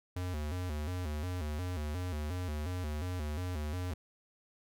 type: tone with vibrato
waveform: square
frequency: 82.41 Hz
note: E2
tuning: in tune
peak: -35 dBFS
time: 0.16-3.94 s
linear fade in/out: 5 ms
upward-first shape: square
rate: 2.8 Hz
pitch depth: 160 cents each way
effects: none